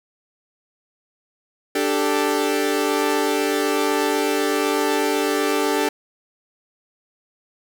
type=chord; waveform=sawtooth; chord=D suspended fourth; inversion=none; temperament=equal; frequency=293.7 / 392 / 440 Hz; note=D4 / G4 / A4; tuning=0 / 0 / 0 cents; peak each=-19 dBFS; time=1.75-5.89 s; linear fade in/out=5 ms; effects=none